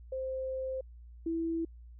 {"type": "tone pair in turn", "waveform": "sine", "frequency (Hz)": [523.3, 329.7], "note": ["C5", "E4"], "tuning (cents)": [0, 0], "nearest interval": "minor sixth", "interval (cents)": 800, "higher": "first", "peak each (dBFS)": [-33, -30], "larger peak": "second", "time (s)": [[0.12, 0.81], [1.26, 1.65]], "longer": "first", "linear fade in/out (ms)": 5, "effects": ["added 59 Hz sine -48 dBFS peak until 1.99 s"]}